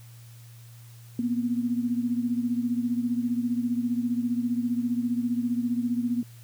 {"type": "beating tone pair", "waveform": "sine", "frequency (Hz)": [238.2, 253.2], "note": ["A#3", "B3"], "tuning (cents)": [38, 43], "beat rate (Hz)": 15, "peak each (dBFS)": [-25, -30], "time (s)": [1.19, 6.23], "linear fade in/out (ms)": 2, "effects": ["added 117 Hz sine -45 dBFS peak until 6.43 s", "white hiss -56 dBFS RMS until 6.43 s"]}